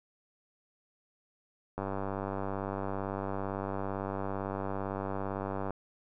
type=click train; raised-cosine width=1 ms; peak=-21 dBFS; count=385; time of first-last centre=1.78-5.706 s; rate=97.8 Hz; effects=none